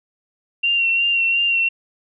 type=tone with vibrato; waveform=sine; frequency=2752 Hz; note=F7; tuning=26 cents flat; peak=-15 dBFS; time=0.63-1.69 s; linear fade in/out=10 ms; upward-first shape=sine; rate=2.8 Hz; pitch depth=28 cents each way; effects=none